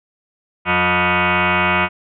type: tone with frequency modulation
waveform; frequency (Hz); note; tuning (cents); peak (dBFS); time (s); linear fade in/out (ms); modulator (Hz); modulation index
sine; 622.3; D#5; 0; -13; 0.65-1.89; 50; 268; 7.8
effects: none